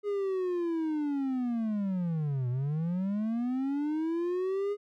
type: linear two-way sweep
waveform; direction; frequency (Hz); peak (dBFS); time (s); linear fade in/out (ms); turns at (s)
triangle; down then up; 415.3 to 120.4 to 415.3; -26; 0.03-4.77; 50; 2.49
effects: none